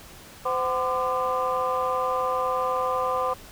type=tone cluster; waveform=sine; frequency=514 / 753 / 1024 / 1194 Hz; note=C5 / F#5 / C6 / D6; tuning=-31 / +30 / -38 / +28 cents; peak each=-26 / -30 / -27 / -27 dBFS; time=0.45-3.34 s; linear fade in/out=10 ms; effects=tanh soft clip ceiling -16 dBFS + pink hiss -46 dBFS RMS until 3.51 s